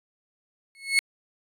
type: tone with exponential growth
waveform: 35% pulse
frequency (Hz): 2190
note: C#7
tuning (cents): -22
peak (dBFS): -13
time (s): 0.75-0.99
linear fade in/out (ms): 0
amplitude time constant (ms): 52
effects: resampled to 32000 Hz